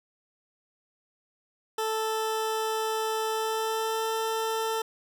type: tone with pitch glide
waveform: 20% pulse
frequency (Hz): 440 to 445.6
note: A4 to A4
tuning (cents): 0 to +22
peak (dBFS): -22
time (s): 1.78-4.82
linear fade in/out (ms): 5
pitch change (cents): +22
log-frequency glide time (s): 3.31-4.1
effects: none